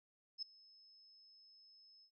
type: tone with ADSR envelope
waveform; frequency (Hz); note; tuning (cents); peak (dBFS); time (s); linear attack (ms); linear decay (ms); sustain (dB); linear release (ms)
sine; 5200; E8; -24; -38; 0.38-2.11; 45; 3; -24; 82
effects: none